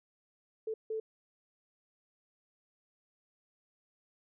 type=tone bursts at uneven times; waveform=sine; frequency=440 Hz; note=A4; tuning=in tune; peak=-33 dBFS; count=2; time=0.67-0.74 / 0.9-1 s; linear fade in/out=5 ms; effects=none